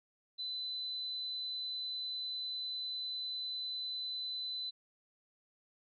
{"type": "tone", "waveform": "sine", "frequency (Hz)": 4015, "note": "B7", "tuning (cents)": 28, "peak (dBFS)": -37, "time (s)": [0.38, 4.71], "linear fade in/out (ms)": 20, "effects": []}